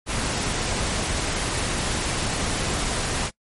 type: noise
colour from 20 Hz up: pink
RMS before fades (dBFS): -25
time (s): 0.06-3.31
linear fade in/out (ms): 50
effects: noise-tail reverb RT60 0.1 s tail -22 dB re dry + MP3 48 kbps